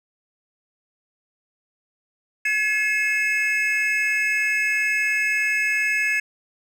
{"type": "tone cluster", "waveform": "triangle", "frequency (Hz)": [1697, 2155, 2594], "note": ["G#6", "C#7", "E7"], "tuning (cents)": [37, -49, -28], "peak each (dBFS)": -22, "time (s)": [2.45, 6.2], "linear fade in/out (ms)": 5, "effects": []}